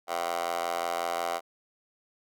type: tone with high-pass filter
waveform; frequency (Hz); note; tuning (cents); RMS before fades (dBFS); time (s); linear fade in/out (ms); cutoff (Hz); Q
10% pulse; 85.5; F2; -36; -31; 0.07-1.41; 50; 760; 8.4
effects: none